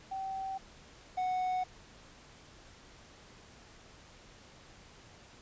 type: tone pair in turn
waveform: sine / triangle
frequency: 770 / 738.2 Hz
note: G5 / F#5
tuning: -31 / -4 cents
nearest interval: minor second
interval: 73 cents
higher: first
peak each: -35 / -28 dBFS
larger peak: second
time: 0.11-0.58 / 1.17-1.64 s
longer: neither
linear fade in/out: 10 ms
effects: pink hiss -56 dBFS RMS until 5.41 s + resampled to 16000 Hz